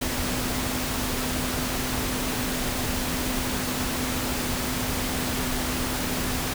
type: tone in noise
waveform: sine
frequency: 252.3 Hz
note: B3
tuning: 37 cents sharp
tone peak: -32 dBFS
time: 0.01-6.54 s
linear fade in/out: 10 ms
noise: pink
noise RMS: -28 dBFS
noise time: 0.01-6.54 s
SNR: -7 dB
effects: none